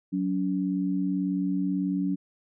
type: tone pair together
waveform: sine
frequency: 185.4 / 283.7 Hz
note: F#3 / C#4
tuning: +4 / +40 cents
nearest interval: perfect fifth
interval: 736 cents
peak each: -27 dBFS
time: 0.12-2.16 s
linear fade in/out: 20 ms
effects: none